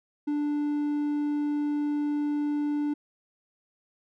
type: tone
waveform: triangle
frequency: 293.9 Hz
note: D4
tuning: 1 cent sharp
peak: -23 dBFS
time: 0.27-2.94 s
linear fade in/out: 10 ms
effects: none